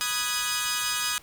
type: chord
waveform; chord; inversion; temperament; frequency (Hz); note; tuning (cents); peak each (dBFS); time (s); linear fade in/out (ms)
10% pulse; G# minor seventh; first; equal with one note detuned; 983.2 / 1244.5 / 1480 / 1661.2; B5 / D#6 / F#6 / G#6; -8 / 0 / 0 / 0; -27 / -21 / -27 / -21; 0.01-1.18; 0
effects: pink hiss -52 dBFS RMS until 1.22 s